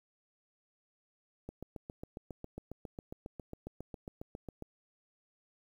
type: click train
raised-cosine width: 2 ms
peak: -29 dBFS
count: 24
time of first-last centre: 1.49-4.624 s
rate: 7.34 Hz
effects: 10-bit

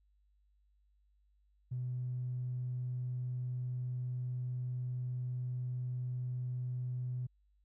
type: tone with tanh clipping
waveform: triangle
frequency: 125.2 Hz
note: B2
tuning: 24 cents sharp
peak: -35 dBFS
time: 1.71-7.27 s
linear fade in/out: 10 ms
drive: 4 dB
effects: added 50 Hz sine -68 dBFS peak until 7.64 s

